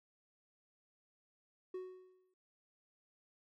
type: tone with exponential decay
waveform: triangle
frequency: 370 Hz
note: F#4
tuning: in tune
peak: -37 dBFS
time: 1.74-2.34 s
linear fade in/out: 5 ms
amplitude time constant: 130 ms
effects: none